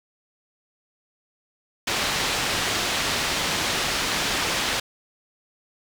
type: low-pass noise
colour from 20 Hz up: white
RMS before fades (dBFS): -25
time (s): 1.87-4.8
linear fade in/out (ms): 5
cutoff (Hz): 4400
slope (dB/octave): 12
effects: none